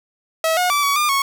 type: tone with pitch steps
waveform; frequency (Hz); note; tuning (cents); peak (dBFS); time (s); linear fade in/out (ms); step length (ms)
sawtooth; 646 / 722 / 1159 / 1130 / 1203 / 1103; E5 / F#5 / D6 / C#6 / D6 / C#6; -35 / -43 / -23 / +33 / +41 / -9; -12; 0.44-1.22; 2; 130
effects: none